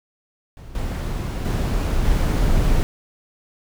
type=noise with level steps; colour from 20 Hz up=brown; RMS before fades=-38 / -24 / -20 / -18 dBFS; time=0.57-2.83 s; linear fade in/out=0 ms; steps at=0.75 / 1.45 / 2.05 s; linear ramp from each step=2 ms; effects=none